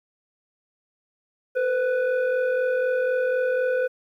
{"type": "tone with frequency modulation", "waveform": "sine", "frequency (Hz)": 510, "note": "C5", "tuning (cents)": -44, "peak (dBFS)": -19, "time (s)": [1.55, 3.88], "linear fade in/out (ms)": 20, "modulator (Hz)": 976, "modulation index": 0.66, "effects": ["tanh soft clip ceiling -16 dBFS", "10-bit"]}